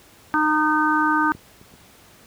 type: harmonic tone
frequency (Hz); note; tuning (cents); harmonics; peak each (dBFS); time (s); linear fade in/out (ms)
306.6; D#4; -25; 1 / 3 / 4 / 5; -22 / -22 / -22 / -22; 0.34-1.32; 0
type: clicks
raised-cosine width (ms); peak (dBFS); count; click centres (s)
3; -35 / -25 / -32 / -34; 4; 1.244 / 1.35 / 1.614 / 1.739
effects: pink hiss -50 dBFS RMS until 2.26 s + high-pass 60 Hz 12 dB/octave